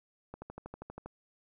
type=click train; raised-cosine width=1 ms; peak=-29 dBFS; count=10; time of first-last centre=0.34-1.06 s; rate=12.5 Hz; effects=none